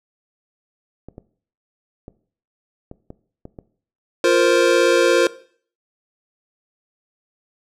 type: clicks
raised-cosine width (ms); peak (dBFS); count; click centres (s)
2; -22; 7; 1.086 / 1.181 / 2.081 / 2.914 / 3.104 / 3.454 / 3.588
type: chord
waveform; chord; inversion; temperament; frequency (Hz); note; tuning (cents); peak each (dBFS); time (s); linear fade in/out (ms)
square; F suspended fourth; none; equal; 349.2 / 466.2 / 523.3; F4 / Bb4 / C5; 0 / 0 / 0; -18; 4.24-5.27; 2
effects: noise-tail reverb RT60 0.5 s tail -18 dB re dry + low-pass 8000 Hz 12 dB/octave